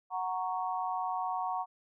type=chord; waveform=sine; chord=F# major; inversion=none; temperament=equal; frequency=740 / 932.3 / 1108.7 Hz; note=F#5 / A#5 / C#6; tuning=0 / 0 / 0 cents; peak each=-34 / -36 / -37 dBFS; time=0.1-1.66 s; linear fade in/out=50 ms; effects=none